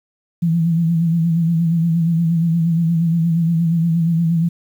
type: tone with vibrato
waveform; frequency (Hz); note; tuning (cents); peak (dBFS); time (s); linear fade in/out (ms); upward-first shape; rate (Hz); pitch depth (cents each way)
sine; 166.5; E3; +18; -13; 0.42-4.49; 10; sine; 8.5; 54
effects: 8-bit